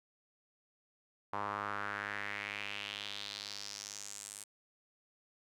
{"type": "tone with band-pass filter sweep", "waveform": "sawtooth", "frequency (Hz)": 102.2, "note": "G#2", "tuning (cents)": -27, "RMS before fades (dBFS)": -42, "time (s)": [1.33, 4.44], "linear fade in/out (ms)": 5, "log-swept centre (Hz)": [1000, 8900], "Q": 3.2, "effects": []}